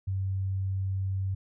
sine tone, 95.9 Hz, G2, 37 cents flat, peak -27 dBFS, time 0.07-1.35 s, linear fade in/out 10 ms, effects none

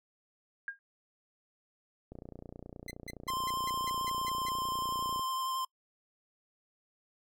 sine tone with exponential decay, 1617 Hz, G#6, 47 cents flat, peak -31 dBFS, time 0.68-0.79 s, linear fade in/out 1 ms, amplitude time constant 23 ms
click train, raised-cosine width 2 ms, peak -32 dBFS, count 92, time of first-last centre 2.12-5.194 s, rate 29.6 Hz
sawtooth tone bursts, 2047 Hz, C7, 38 cents flat, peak -37 dBFS, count 9, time 2.88-4.492 s, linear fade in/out 2 ms, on 28 ms, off 170 ms
square tone with vibrato, 1046.5 Hz, C6, in tune, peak -33 dBFS, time 3.28-5.65 s, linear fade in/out 5 ms, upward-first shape sine, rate 11 Hz, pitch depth 13 cents each way
effects noise-tail reverb RT60 0.1 s tail -26 dB re dry

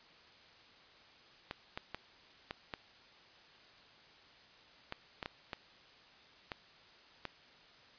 clicks, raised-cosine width 0.3 ms, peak -23 dBFS, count 11, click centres 1.511 / 1.775 / 1.946 / 2.509 / 2.738 / 4.924 / 5.228 / 5.259 / 5.532 / 6.518 / 7.253 s, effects white hiss -60 dBFS RMS until 7.98 s + resampled to 11025 Hz

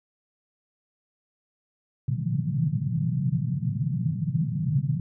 white band-pass noise, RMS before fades -26 dBFS, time 2.08-5 s, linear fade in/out 2 ms, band 120 to 170 Hz, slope 48 dB/octave, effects none

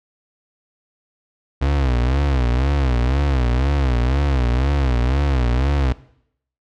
35% pulse tone with vibrato, 65.41 Hz, C2, in tune, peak -14 dBFS, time 1.61-5.93 s, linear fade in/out 10 ms, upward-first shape sine, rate 2 Hz, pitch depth 160 cents each way, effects noise-tail reverb RT60 0.7 s tail -19 dB re dry + low-pass 4000 Hz 12 dB/octave

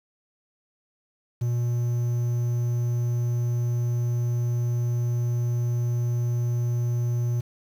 triangle tone with quantisation, 120 Hz, B2, 49 cents flat, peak -20 dBFS, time 1.41-7.41 s, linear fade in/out 10 ms, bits 8, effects none

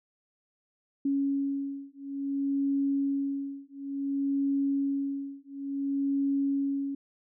sine beating tone pair, 277.2 / 277.77 Hz, C#4 / C#4, 0 / +4 cents, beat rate 0.57 Hz, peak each -30 dBFS, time 1.05-6.95 s, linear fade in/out 5 ms, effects none

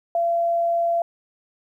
sine tone, 681 Hz, F5, 44 cents flat, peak -18 dBFS, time 0.15-1.02 s, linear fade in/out 2 ms, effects 10-bit

